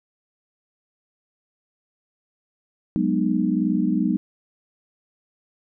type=chord; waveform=sine; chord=G# minor seventh; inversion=third; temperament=equal with one note detuned; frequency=185 / 207.7 / 246.9 / 306.1 Hz; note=F#3 / G#3 / B3 / D#4; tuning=0 / 0 / 0 / -28 cents; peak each=-24 dBFS; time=2.96-4.17 s; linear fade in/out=0 ms; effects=none